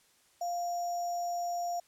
sine tone with sample-and-hold, 698.5 Hz, F5, in tune, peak -31 dBFS, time 0.41-1.8 s, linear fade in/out 5 ms, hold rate 6300 Hz, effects white hiss -66 dBFS RMS until 1.87 s + low-pass 11000 Hz 12 dB/octave

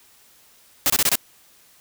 white noise bursts, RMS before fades -18 dBFS, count 5, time 0.86-1.155 s, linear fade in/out 0 ms, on 39 ms, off 25 ms, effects white hiss -54 dBFS RMS until 1.8 s

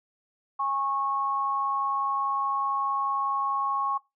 sine tone pair together, 822 / 1097.2 Hz, G#5 / C#6, -18 / -18 cents, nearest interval perfect fourth, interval 500 cents, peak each -32 / -26 dBFS, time 0.59-3.98 s, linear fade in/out 10 ms, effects noise-tail reverb RT60 0.2 s tail -20 dB re dry

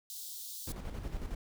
white high-pass noise, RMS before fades -44 dBFS, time 0.1-0.72 s, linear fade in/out 0 ms, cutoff 3500 Hz, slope 48 dB/octave
brown noise with tremolo, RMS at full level -38 dBFS, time 0.67-1.35 s, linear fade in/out 5 ms, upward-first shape square, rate 11 Hz, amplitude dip 45%
effects none

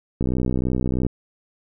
click train, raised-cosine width 3 ms, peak -10 dBFS, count 55, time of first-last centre 0.21-1.066 s, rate 63.1 Hz, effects none

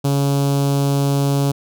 sawtooth tone with notch filter, 140 Hz, C#3, 18 cents sharp, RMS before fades -17 dBFS, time 0.04-1.52 s, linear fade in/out 10 ms, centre 1900 Hz, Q 0.67, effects none

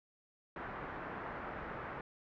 white low-pass noise, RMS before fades -44 dBFS, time 0.56-2.01 s, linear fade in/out 2 ms, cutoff 1600 Hz, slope 24 dB/octave, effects none

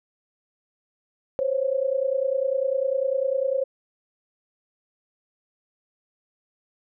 sine tone pair together, 519 / 549 Hz, C5 / C#5, -14 / -17 cents, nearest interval minor second, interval 97 cents, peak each -24 dBFS, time 1.39-3.64 s, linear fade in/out 0 ms, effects none

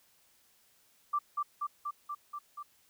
sine tone with echo, 1174 Hz, D6, 1 cent flat, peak -27 dBFS, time 1.13-1.19 s, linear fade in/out 10 ms, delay 240 ms, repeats 6, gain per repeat -2 dB, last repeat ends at 2.63 s, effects white hiss -67 dBFS RMS until 2.89 s

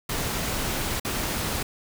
pink noise with dropouts, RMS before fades -28 dBFS, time 0.09-1.63 s, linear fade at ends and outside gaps 5 ms, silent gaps 0.999-1.048 s, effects none

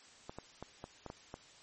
clicks, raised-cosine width 1 ms, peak -29 dBFS, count 7, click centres 0.295 / 0.386 / 0.626 / 0.841 / 1.063 / 1.101 / 1.341 s, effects white hiss -59 dBFS RMS until 1.62 s + MP3 32 kbps

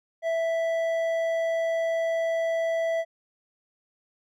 triangle tone with hard clipping, 659.3 Hz, E5, in tune, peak -25 dBFS, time 0.22-3.05 s, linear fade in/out 50 ms, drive 10 dB, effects none

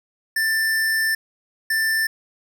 square tone bursts at uneven times, 1776 Hz, A6, 16 cents sharp, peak -19 dBFS, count 2, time 0.36-1.15 / 1.7-2.07 s, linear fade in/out 5 ms, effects none

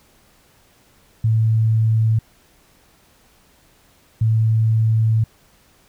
sine tone pair in turn, 111.2 / 111.2 Hz, A2 / A2, +19 / +19 cents, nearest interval unison, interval 0 cents, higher neither, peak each -13 dBFS, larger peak neither, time 1.24-2.19 / 4.21-5.24 s, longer second, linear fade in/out 5 ms, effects pink hiss -55 dBFS RMS until 5.88 s

